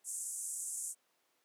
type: band-pass noise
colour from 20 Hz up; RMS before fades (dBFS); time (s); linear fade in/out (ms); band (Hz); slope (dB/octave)
white; -41; 0.04-0.95; 50; 7000 to 10000; 48
effects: pink hiss -75 dBFS RMS until 1.44 s + high-pass 400 Hz 12 dB/octave